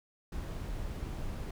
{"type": "noise", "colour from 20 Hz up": "brown", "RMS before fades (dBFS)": -38, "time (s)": [0.32, 1.51], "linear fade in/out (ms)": 5, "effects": []}